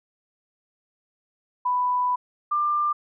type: tone pair in turn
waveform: sine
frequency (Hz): 992 / 1191.7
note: B5 / D6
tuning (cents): +7 / +25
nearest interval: minor third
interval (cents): 318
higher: second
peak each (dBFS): -20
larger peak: neither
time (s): 1.65-2.16 / 2.51-2.93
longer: first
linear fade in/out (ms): 10
effects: none